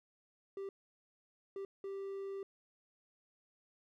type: tone bursts at uneven times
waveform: triangle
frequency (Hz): 392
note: G4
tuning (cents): 0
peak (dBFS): -38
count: 3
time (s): 0.57-0.69 / 1.56-1.65 / 1.84-2.43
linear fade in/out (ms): 2
effects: none